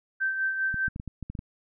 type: tone with tremolo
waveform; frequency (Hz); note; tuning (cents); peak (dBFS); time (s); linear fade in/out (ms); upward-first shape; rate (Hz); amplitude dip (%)
sine; 1555; G6; -14; -23; 0.2-0.89; 20; sine; 5; 50
type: clicks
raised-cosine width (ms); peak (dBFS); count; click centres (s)
5; -23; 9; 0.743 / 0.881 / 0.961 / 0.999 / 1.077 / 1.227 / 1.3 / 1.352 / 1.391
effects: none